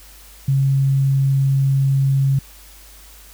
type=tone; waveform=sine; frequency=136.2 Hz; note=C#3; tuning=30 cents flat; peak=-13 dBFS; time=0.48-2.39 s; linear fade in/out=5 ms; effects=added 50 Hz sine -44 dBFS peak until 3.33 s + white hiss -45 dBFS RMS until 3.33 s